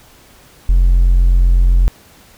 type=tone; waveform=triangle; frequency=44 Hz; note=F1; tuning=14 cents sharp; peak=-4 dBFS; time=0.69-1.88 s; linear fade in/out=0 ms; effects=tanh soft clip ceiling -2 dBFS + pink hiss -45 dBFS RMS until 2.37 s